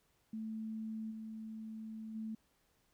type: tone with level steps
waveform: sine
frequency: 220 Hz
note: A3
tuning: in tune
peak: -39 / -43 / -39 dBFS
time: 0.33-2.35 s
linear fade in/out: 5 ms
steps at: 1.1 / 2.14 s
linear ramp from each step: 20 ms
effects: pink hiss -75 dBFS RMS until 2.93 s